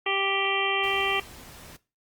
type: harmonic tone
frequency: 392 Hz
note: G4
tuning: in tune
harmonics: 1 / 2 / 3 / 5 / 6 / 7 / 8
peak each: -31 / -31 / -31 / -31 / -31 / -31 / -31 dBFS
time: 0.06-1.2 s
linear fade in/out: 5 ms
type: noise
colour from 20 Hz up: pink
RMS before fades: -46 dBFS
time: 0.83-1.77 s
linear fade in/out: 10 ms
effects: noise-tail reverb RT60 0.3 s tail -19 dB re dry + Opus 32 kbps